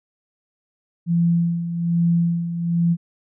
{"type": "tone with tremolo", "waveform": "sine", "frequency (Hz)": 170, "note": "F3", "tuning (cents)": -46, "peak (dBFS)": -14, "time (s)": [1.06, 2.97], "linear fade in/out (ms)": 50, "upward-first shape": "sine", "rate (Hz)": 1.2, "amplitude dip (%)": 65, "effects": []}